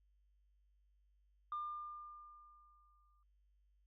sine tone with exponential decay, 1200 Hz, D6, 37 cents sharp, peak -37 dBFS, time 1.52-3.23 s, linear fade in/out 2 ms, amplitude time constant 370 ms, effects tanh soft clip ceiling -35 dBFS + added 50 Hz sine -70 dBFS peak until 3.86 s

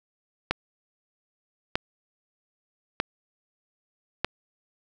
click train, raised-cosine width 0.3 ms, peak -7 dBFS, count 4, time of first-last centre 0.51-4.246 s, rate 0.803 Hz, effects none

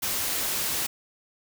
white noise, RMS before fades -28 dBFS, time 0.02-0.87 s, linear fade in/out 10 ms, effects none

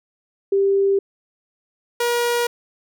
sine / sawtooth tone pair in turn, 394 / 477.8 Hz, G4 / A#4, +9 / +43 cents, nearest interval minor third, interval 334 cents, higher second, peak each -14 / -14 dBFS, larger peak neither, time 0.52-0.99 / 2-2.47 s, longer neither, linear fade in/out 5 ms, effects none

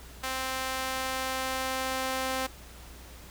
sawtooth tone with high-pass filter sweep, 261.6 Hz, C4, in tune, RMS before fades -32 dBFS, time 0.23-2.47 s, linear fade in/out 10 ms, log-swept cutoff 910 to 550 Hz, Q 0.74, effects added 60 Hz sine -47 dBFS peak until 3.3 s + pink hiss -50 dBFS RMS until 3.3 s

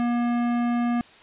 sine tone with hard clipping, 239.1 Hz, A#3, 44 cents sharp, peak -23 dBFS, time 0-1.01 s, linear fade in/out 0 ms, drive 15 dB, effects white hiss -50 dBFS RMS until 1.22 s + resampled to 8000 Hz

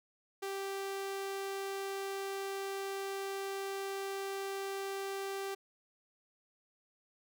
sawtooth tone, 391.5 Hz, G4, 2 cents flat, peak -33 dBFS, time 0.42-5.55 s, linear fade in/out 10 ms, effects none

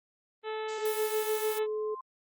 harmonic tone, 435.3 Hz, A4, 19 cents flat, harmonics 1 / 2 / 3 / 4 / 5 / 6 / 7 / 8 / 9, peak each -34 / -40 / -44 / -46 / -48 / -50 / -51 / -52 / -53 dBFS, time 0.43-1.67 s, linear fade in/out 50 ms
blue noise, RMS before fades -39 dBFS, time 0.68-1.59 s, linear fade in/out 10 ms
sine tone, 428.6 Hz, A4, 45 cents flat, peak -30 dBFS, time 0.78-1.95 s, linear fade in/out 10 ms
sine tone with exponential growth, 1046.5 Hz, C6, in tune, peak -38 dBFS, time 0.86-2.01 s, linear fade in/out 5 ms, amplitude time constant 250 ms
effects Opus 24 kbps

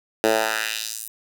10% pulse tone with high-pass filter sweep, 110.1 Hz, A2, 2 cents sharp, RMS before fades -24 dBFS, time 0.24-1.08 s, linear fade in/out 0 ms, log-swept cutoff 380 to 11000 Hz, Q 1.4, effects none

